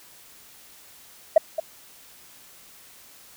sine tone with echo, 639 Hz, D#5, 46 cents sharp, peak -8 dBFS, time 1.36-1.38 s, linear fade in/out 5 ms, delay 220 ms, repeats 1, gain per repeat -13 dB, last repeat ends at 1.6 s, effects tanh soft clip ceiling -5 dBFS + white hiss -50 dBFS RMS until 3.36 s

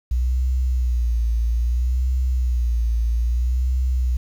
sine tone with vibrato, 60.3 Hz, B1, 41 cents flat, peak -17 dBFS, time 0.11-4.17 s, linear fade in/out 5 ms, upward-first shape sine, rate 0.61 Hz, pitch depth 95 cents each way, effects 8-bit

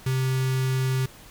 square tone with notch filter, 130.81 Hz, C3, in tune, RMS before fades -24 dBFS, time 0.06-1.06 s, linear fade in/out 5 ms, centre 670 Hz, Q 0.93, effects pink hiss -48 dBFS RMS until 1.3 s

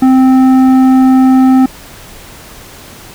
triangle tone with tanh clipping, 260.7 Hz, C4, 6 cents flat, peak -5 dBFS, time 0.02-1.66 s, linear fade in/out 5 ms, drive 14 dB, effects pink hiss -33 dBFS RMS until 3.14 s

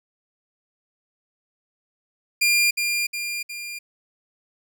sawtooth tone with echo, 2400 Hz, D7, 37 cents sharp, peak -13 dBFS, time 2.41-2.71 s, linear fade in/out 10 ms, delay 360 ms, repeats 3, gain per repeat -5 dB, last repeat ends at 3.79 s, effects none

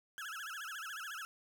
35% pulse tone with vibrato, 1480 Hz, F#6, in tune, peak -40 dBFS, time 0.18-1.25 s, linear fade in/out 0 ms, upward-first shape sine, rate 14 Hz, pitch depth 250 cents each way, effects none

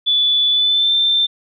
sine tone with pitch glide, 3464 to 3566 Hz, A7 to A7, -28 to +22 cents, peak -12 dBFS, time 0.06-1.27 s, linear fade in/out 20 ms, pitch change +50 cents, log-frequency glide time 0.5-0.94 s, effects none

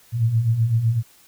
sine beating tone pair, 108.5 / 116.4 Hz, A2 / A#2, -24 / -2 cents, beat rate 7.9 Hz, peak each -24 / -17 dBFS, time 0.12-1.03 s, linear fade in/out 50 ms, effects white hiss -53 dBFS RMS until 1.27 s

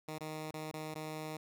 10% pulse tone with dropouts, 155.56 Hz, D#3, in tune, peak -32 dBFS, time 0.08-1.37 s, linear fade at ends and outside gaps 5 ms, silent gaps 0.184-0.207 / 0.511-0.539 / 0.714-0.737 / 0.943-0.954 s, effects none

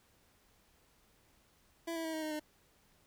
25% pulse tone with pitch steps, 333.4 / 327.3 / 321.3 / 315.4 / 309.6 / 304 Hz, E4 / E4 / E4 / D#4 / D#4 / D#4, +20 / -12 / -44 / +24 / -9 / -40 cents, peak -33 dBFS, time 1.87-2.398 s, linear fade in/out 10 ms, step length 88 ms, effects pink hiss -69 dBFS RMS until 3.06 s

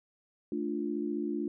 sine chord, D minor, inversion second, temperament equal, 220 / 293.7 / 349.2 Hz, A3 / D4 / F4, 0 / 0 / 0 cents, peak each -36 / -34 / -35 dBFS, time 0.52-1.48 s, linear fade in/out 2 ms, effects none

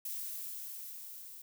violet noise with level ramp, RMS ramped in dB -39 to -50 dBFS, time 0.05-1.42 s, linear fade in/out 5 ms, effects none

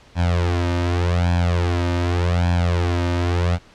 sawtooth tone with flanger, 87.31 Hz, F2, in tune, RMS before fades -19 dBFS, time 0.15-3.59 s, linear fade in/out 50 ms, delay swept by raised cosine 1.2 to 3.3 ms, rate 0.85 Hz, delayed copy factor +0.9, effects pink hiss -49 dBFS RMS until 3.74 s + low-pass 5000 Hz 12 dB/octave

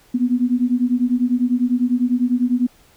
sine beating tone pair, 241.7 / 251.7 Hz, B3 / B3, -37 / +33 cents, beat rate 10 Hz, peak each -18 dBFS, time 0.14-2.67 s, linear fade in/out 10 ms, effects pink hiss -53 dBFS RMS until 2.96 s

